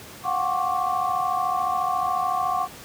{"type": "tone cluster", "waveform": "sine", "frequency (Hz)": [719, 753, 1081, 1156], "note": ["F#5", "F#5", "C#6", "D6"], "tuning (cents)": [-50, 30, -44, -28], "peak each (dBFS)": -27, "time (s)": [0.23, 2.68], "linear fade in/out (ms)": 50, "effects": ["pink hiss -42 dBFS RMS until 2.84 s", "high-pass 80 Hz 12 dB/octave"]}